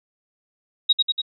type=tone with echo; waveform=sine; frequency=3800 Hz; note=A#7; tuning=33 cents sharp; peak=-12 dBFS; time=0.89-0.93 s; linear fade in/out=10 ms; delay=96 ms; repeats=3; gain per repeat=-3 dB; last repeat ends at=1.218 s; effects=none